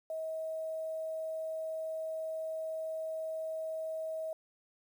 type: tone with quantisation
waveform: sine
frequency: 639 Hz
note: D#5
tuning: 46 cents sharp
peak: -35 dBFS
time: 0.1-4.33 s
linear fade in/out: 2 ms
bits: 10
effects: none